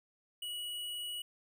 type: tone with hard clipping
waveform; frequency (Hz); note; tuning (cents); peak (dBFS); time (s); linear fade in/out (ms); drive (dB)
sine; 2922; F#7; -22; -39; 0.42-1.22; 5; 18
effects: none

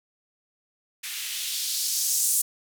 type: noise with band-pass filter sweep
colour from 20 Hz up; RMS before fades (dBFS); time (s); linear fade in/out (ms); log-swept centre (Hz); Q
violet; -27; 1.03-2.42; 10; 2100 to 8500; 1.6
effects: none

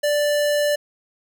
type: tone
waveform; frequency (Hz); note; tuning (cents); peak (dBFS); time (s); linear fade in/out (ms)
square; 587.3; D5; 0; -18; 0.03-0.76; 10
effects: none

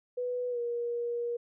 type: tone with pitch glide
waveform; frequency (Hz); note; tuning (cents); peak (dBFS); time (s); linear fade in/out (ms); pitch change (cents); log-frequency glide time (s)
sine; 493.9 to 475.2; B4 to A#4; 0 to +33; -30; 0.17-1.37; 10; -67; 0.5-0.59
effects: none

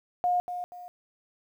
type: tone with echo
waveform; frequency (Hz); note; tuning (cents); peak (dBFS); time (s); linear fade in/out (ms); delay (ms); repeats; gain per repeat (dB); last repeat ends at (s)
sine; 715; F5; +41; -22; 0.24-0.4; 0; 240; 2; -9; 0.88
effects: 10-bit

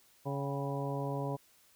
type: harmonic tone with a mistuned harmonic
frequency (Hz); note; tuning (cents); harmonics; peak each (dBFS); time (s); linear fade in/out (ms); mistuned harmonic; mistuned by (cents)
140; C#3; +18; 1 / 2 / 3 / 4 / 5 / 6 / 7; -36 / -41 / -41 / -41 / -45 / -46 / -43; 0.25-1.37; 20; 6; -83
effects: white hiss -65 dBFS RMS until 1.75 s

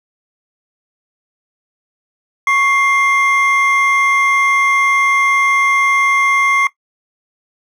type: tone pair together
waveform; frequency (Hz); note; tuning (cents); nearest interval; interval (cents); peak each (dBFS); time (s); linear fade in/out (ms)
triangle; 1108.7 / 2106; C#6 / C7; 0 / +11; major seventh; 1111; -12; 2.47-6.67; 2
effects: noise-tail reverb RT60 0.1 s tail -17 dB re dry

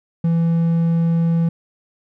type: tone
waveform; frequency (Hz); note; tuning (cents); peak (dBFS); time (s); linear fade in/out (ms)
triangle; 166.7; E3; +20; -12; 0.24-1.49; 5
effects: none

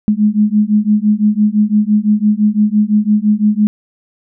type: beating tone pair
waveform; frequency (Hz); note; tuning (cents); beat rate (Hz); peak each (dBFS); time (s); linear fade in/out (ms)
sine; 207.7 / 213.6; G#3 / G#3; 0 / +49; 5.9; -12; 0.08-3.67; 0
effects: none

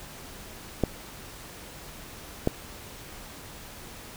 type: clicks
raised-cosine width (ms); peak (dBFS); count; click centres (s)
2; -8; 2; 0.837 / 2.474
effects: pink hiss -44 dBFS RMS until 4.16 s

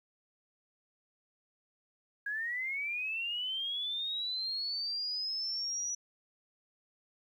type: linear sweep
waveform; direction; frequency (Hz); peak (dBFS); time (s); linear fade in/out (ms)
sine; up; 1632 to 5890; -33; 2.26-5.95; 5
effects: 11-bit

